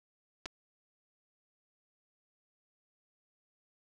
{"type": "clicks", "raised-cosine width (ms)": 0.2, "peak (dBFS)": -23, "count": 2, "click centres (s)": [0.457, 0.46], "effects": []}